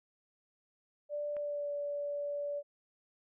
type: tone with pitch glide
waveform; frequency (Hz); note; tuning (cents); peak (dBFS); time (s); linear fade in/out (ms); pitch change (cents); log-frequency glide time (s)
sine; 587.3 to 577.5; D5 to D5; 0 to -29; -34; 1.09-2.63; 50; -29; 1.32-1.71
type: click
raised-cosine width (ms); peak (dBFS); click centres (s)
0.5; -36; 1.367
effects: none